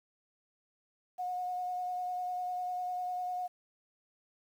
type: tone with vibrato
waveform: sine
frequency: 725 Hz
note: F#5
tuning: 35 cents flat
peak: -33 dBFS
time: 1.18-3.48 s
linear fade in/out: 20 ms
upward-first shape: triangle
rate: 10 Hz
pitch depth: 16 cents each way
effects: 10-bit

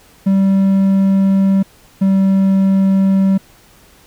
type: tone pair in turn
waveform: triangle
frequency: 194 / 193.07 Hz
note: G3 / G3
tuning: -18 / -26 cents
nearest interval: unison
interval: 8 cents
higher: first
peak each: -7 dBFS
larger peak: neither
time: 0.26-1.63 / 2.01-3.38 s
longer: neither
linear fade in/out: 10 ms
effects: pink hiss -47 dBFS RMS until 4.06 s

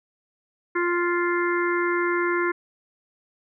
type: harmonic tone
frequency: 349.2 Hz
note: F4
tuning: in tune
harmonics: 1 / 3 / 4 / 5 / 6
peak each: -23 / -28 / -29 / -30 / -31 dBFS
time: 0.75-2.52 s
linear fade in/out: 10 ms
effects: none

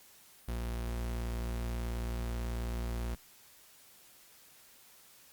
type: tone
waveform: 40% pulse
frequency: 58.5 Hz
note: A#1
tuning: 7 cents sharp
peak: -33 dBFS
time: 0.48-3.15 s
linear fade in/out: 5 ms
effects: white hiss -59 dBFS RMS until 5.32 s + Opus 48 kbps

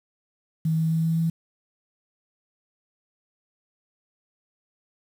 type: tone with pitch steps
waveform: sine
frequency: 160 / 161.11 / 162.23 / 163.36 / 164.5 Hz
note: D#3 / E3 / E3 / E3 / E3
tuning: +49 / -39 / -27 / -15 / -3 cents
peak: -20 dBFS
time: 0.65-1.3 s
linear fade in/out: 5 ms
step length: 130 ms
effects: 8-bit

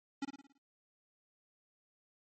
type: tone with echo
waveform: square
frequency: 277.2 Hz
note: C#4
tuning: in tune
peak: -35 dBFS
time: 0.22-0.25 s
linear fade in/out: 5 ms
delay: 55 ms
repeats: 6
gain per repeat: -6 dB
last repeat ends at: 0.58 s
effects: MP3 32 kbps

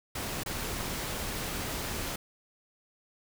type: noise with dropouts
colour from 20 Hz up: pink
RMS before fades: -35 dBFS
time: 0.15-2.16 s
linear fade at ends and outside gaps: 5 ms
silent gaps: 0.435-0.46 s
effects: none

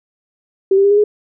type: tone with pitch steps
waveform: sine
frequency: 386.2 / 394.1 / 402.1 / 410.3 / 418.7 Hz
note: G4 / G4 / G4 / G#4 / G#4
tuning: -26 / +9 / +44 / -21 / +14 cents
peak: -8 dBFS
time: 0.71-1.04 s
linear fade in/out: 5 ms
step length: 66 ms
effects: none

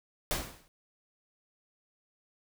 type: noise with exponential decay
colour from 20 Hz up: pink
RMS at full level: -28 dBFS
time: 0.31-0.68 s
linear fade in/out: 0 ms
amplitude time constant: 80 ms
effects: none

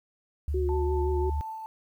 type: tone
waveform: sine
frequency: 72.7 Hz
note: D2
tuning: 17 cents flat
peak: -26 dBFS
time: 0.48-1.41 s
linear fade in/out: 0 ms
type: tone with vibrato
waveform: sine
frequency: 365.5 Hz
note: F#4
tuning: 21 cents flat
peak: -27 dBFS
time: 0.54-1.3 s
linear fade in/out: 5 ms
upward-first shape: triangle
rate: 5.8 Hz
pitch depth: 41 cents each way
type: tone with tremolo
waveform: sine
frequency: 883 Hz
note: A5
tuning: 6 cents sharp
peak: -33 dBFS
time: 0.69-1.66 s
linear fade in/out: 0 ms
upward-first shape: triangle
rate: 4.1 Hz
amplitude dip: 35%
effects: 10-bit

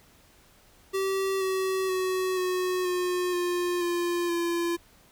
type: tone with pitch steps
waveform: square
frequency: 386.1 / 379.5 / 372.9 / 366.5 / 360.2 / 354.1 / 348 / 342 Hz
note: G4 / F#4 / F#4 / F#4 / F#4 / F4 / F4 / F4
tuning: -26 / +44 / +14 / -16 / -46 / +24 / -6 / -36 cents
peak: -26 dBFS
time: 0.93-4.77 s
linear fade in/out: 20 ms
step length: 480 ms
effects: pink hiss -58 dBFS RMS until 5.11 s

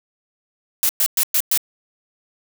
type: noise bursts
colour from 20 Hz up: blue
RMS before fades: -17 dBFS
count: 5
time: 0.83-1.575 s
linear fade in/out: 0 ms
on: 61 ms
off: 110 ms
effects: none

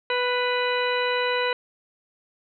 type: harmonic tone with a mistuned harmonic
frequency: 493.9 Hz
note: B4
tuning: in tune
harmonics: 1 / 2 / 3 / 4 / 5 / 6 / 8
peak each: -25 / -28 / -30 / -31 / -32 / -33 / -34 dBFS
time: 0.1-1.53 s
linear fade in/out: 2 ms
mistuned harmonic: 4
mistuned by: +15 cents
effects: none

